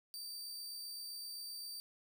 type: tone with amplitude modulation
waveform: sawtooth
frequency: 4644 Hz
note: D8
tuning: 20 cents flat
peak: -40 dBFS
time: 0.14-1.8 s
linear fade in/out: 0 ms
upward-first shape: sine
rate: 67.7 Hz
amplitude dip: 25%
effects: none

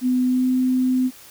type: tone with pitch glide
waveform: sine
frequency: 252.4 to 255.6 Hz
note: B3 to C4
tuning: +38 to -40 cents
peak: -16 dBFS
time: 0.01-1.11 s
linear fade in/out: 50 ms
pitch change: +22 cents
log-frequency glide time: 0.26-0.47 s
effects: white hiss -45 dBFS RMS until 1.3 s

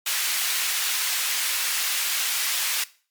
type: high-pass noise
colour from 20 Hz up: pink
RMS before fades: -25 dBFS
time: 0.06-2.84 s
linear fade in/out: 5 ms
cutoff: 2000 Hz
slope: 12 dB/octave
effects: noise-tail reverb RT60 0.4 s tail -19 dB re dry + MP3 96 kbps

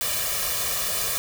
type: noise with comb filter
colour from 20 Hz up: white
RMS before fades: -26 dBFS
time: 0.01-1.18 s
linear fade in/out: 0 ms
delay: 1.7 ms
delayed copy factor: +0.85
effects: none

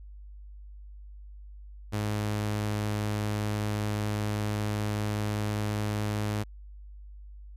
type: tone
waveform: sawtooth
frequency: 105.1 Hz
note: G#2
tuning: 21 cents sharp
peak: -24 dBFS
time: 1.92-6.44 s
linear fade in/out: 20 ms
effects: added 50 Hz sine -43 dBFS peak until 7.56 s + resampled to 32000 Hz

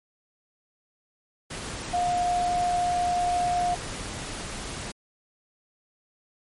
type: tone in noise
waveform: sine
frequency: 710 Hz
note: F5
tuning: 28 cents sharp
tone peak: -22 dBFS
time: 1.93-3.75 s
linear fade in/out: 10 ms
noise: pink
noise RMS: -35 dBFS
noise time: 1.5-4.92 s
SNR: +10 dB
effects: MP3 48 kbps

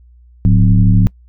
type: tone with frequency modulation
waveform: sine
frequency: 105 Hz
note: G#2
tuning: 19 cents sharp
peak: -6 dBFS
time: 0.45-1.07 s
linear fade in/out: 0 ms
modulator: 73.8 Hz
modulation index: 1.2
effects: noise-tail reverb RT60 0.1 s tail -24 dB re dry + added 60 Hz sine -41 dBFS peak until 1.28 s

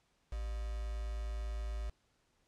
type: tone with quantisation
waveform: sine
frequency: 54.8 Hz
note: A1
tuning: 6 cents flat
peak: -36 dBFS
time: 0.32-1.9 s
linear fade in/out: 5 ms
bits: 8
effects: pink hiss -75 dBFS RMS until 2.47 s + low-pass 8000 Hz 12 dB/octave

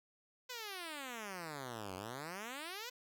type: exponential two-way sweep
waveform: 5% pulse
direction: down then up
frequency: 514 to 90.6 to 514 Hz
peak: -32 dBFS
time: 0.49-2.9 s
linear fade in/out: 10 ms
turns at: 1.95 s
effects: none

